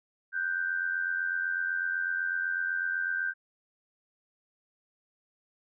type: tone pair together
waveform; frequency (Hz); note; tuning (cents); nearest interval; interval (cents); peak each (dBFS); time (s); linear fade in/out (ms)
sine; 1480 / 1568; F#6 / G6; 0 / 0; minor second; 100; -34 / -29; 0.32-3.34; 50
effects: none